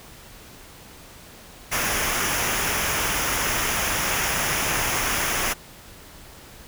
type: noise with comb filter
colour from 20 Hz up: pink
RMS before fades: -24 dBFS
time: 1.71-5.54 s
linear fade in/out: 20 ms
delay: 0.24 ms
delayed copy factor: -0.6
effects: pink hiss -45 dBFS RMS until 6.67 s